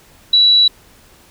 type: tone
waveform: sine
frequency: 3927 Hz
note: B7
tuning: 11 cents flat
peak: -7 dBFS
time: 0.33-0.68 s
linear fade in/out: 5 ms
effects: pink hiss -47 dBFS RMS until 1.3 s